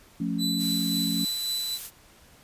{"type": "chord", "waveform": "sine", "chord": "F augmented", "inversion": "none", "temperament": "equal", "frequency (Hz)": [174.61, 220, 277.2], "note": ["F3", "A3", "C#4"], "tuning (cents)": [0, 0, 0], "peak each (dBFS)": -30, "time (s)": [0.2, 1.25], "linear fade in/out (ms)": 5}
{"type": "tone with tremolo", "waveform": "40% pulse", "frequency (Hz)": 3983, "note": "B7", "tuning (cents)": 14, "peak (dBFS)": -25, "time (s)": [0.38, 1.79], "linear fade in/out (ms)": 50, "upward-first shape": "sine", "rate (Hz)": 3.7, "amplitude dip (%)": 30}
{"type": "noise", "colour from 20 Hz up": "blue", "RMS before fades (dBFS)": -36, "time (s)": [0.57, 1.91], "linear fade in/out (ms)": 50}
{"effects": ["pink hiss -55 dBFS RMS until 2.43 s", "resampled to 32000 Hz"]}